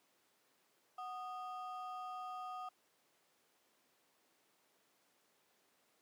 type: ring-modulated tone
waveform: triangle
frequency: 987.8 Hz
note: B5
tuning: in tune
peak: -38 dBFS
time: 0.98-2.69 s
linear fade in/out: 5 ms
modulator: 249 Hz
effects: pink hiss -74 dBFS RMS until 6.01 s + high-pass 300 Hz 12 dB/octave